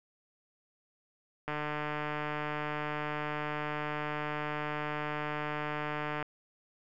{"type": "click train", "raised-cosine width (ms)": 0.5, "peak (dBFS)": -20, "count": 713, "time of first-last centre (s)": [1.48, 6.227], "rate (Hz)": 150, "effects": []}